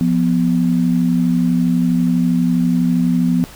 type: tone pair together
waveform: sine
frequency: 174.61 / 246.9 Hz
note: F3 / B3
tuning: 0 / 0 cents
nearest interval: tritone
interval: 600 cents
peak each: -15 dBFS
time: 0.01-3.44 s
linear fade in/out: 0 ms
effects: pink hiss -39 dBFS RMS until 3.55 s